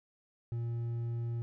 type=tone with hard clipping; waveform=triangle; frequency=117.3 Hz; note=A#2; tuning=11 cents sharp; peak=-34 dBFS; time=0.52-1.42 s; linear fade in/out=0 ms; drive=7 dB; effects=none